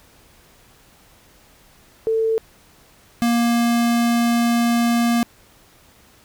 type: tone pair in turn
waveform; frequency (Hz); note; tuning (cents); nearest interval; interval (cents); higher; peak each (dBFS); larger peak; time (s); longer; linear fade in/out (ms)
sine / square; 446.2 / 235.5; A4 / A#3; +24 / +18; major seventh; 1106; first; -16; neither; 2.07-2.38 / 3.22-5.23; second; 0
effects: pink hiss -52 dBFS RMS until 6.24 s